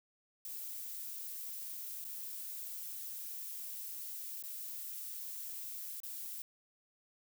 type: noise with dropouts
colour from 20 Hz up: violet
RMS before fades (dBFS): -44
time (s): 0.45-6.42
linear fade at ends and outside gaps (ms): 1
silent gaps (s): 2.043-2.05 / 4.425-4.437 / 6.002-6.033
effects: none